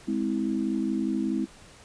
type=chord; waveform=sine; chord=Ab augmented; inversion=none; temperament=just; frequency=207.7 / 259.6 / 324.5 Hz; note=Ab3 / C4 / E4; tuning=0 / -13 / -27 cents; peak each=-29 dBFS; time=0.07-1.46 s; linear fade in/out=20 ms; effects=pink hiss -51 dBFS RMS until 1.84 s + resampled to 22050 Hz